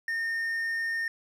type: tone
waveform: triangle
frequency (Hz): 1827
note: A#6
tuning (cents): -35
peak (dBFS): -26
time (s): 0.08-1.08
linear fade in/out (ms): 2
effects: none